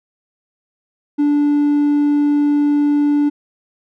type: tone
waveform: triangle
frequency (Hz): 291.6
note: D4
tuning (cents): -12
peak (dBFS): -9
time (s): 1.18-3.3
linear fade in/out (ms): 20
effects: tanh soft clip ceiling -5 dBFS